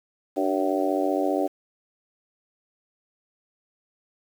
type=harmonic tone with a mistuned harmonic; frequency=95 Hz; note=F#2; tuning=46 cents sharp; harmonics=3 / 4 / 5 / 6 / 7 / 8; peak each=-26 / -28 / -32 / -28 / -30 / -30 dBFS; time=0.36-1.48 s; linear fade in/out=20 ms; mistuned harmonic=3; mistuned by=+53 cents; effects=8-bit